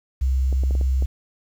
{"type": "tone", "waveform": "sine", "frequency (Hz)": 65.5, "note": "C2", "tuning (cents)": 2, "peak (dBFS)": -17, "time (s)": [0.21, 1.06], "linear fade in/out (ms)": 10}
{"type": "clicks", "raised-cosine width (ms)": 2, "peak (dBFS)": -20, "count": 6, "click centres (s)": [0.527, 0.636, 0.709, 0.752, 0.812, 1.024]}
{"effects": ["8-bit"]}